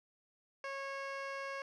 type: tone with low-pass filter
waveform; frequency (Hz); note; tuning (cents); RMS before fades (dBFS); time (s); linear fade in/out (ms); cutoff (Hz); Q
15% pulse; 548; C#5; -20; -42; 0.64-1.62; 2; 4000; 0.86
effects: none